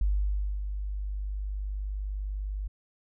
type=tone with ADSR envelope; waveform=sine; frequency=49.9 Hz; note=G1; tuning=32 cents sharp; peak=-22 dBFS; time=0.01-2.68 s; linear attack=3 ms; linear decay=590 ms; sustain=-8 dB; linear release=11 ms; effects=none